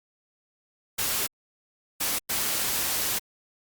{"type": "noise bursts at uneven times", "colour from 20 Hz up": "white", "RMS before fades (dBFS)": -27, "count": 3, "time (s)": [[0.98, 1.27], [2, 2.19], [2.29, 3.19]], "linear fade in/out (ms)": 10, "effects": ["Opus 48 kbps"]}